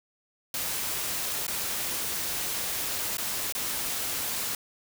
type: noise with dropouts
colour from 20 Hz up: white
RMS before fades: -31 dBFS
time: 0.54-4.55 s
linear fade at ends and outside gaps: 2 ms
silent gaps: 1.468-1.479 / 3.171-3.182 / 3.524-3.55 s
effects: none